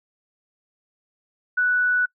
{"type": "tone", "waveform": "sine", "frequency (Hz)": 1480, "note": "F#6", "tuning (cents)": 0, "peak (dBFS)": -17, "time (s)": [1.57, 2.06], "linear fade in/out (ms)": 10, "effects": ["noise-tail reverb RT60 0.1 s tail -25 dB re dry"]}